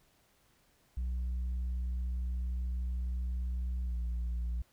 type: tone with pitch glide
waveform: sine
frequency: 61.74 to 59.16 Hz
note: B1 to A#1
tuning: 0 to +26 cents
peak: -29 dBFS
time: 0.97-4.62 s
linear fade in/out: 5 ms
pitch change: -74 cents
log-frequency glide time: 3.85-3.96 s
effects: tanh soft clip ceiling -31 dBFS + pink hiss -69 dBFS RMS until 4.72 s